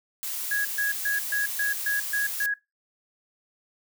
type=noise; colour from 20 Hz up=blue; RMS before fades=-32 dBFS; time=0.23-2.46 s; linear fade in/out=0 ms
type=tone bursts; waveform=sine; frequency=1661.2 Hz; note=G#6; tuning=in tune; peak=-23 dBFS; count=8; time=0.51-2.54 s; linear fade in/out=5 ms; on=140 ms; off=130 ms
effects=noise-tail reverb RT60 0.2 s tail -18 dB re dry